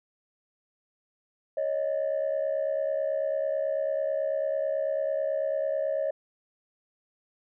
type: tone pair together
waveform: sine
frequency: 553.2 / 622.3 Hz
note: C#5 / D#5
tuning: -4 / 0 cents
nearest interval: major second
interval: 204 cents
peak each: -27 dBFS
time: 1.57-6.11 s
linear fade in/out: 5 ms
effects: tanh soft clip ceiling -21 dBFS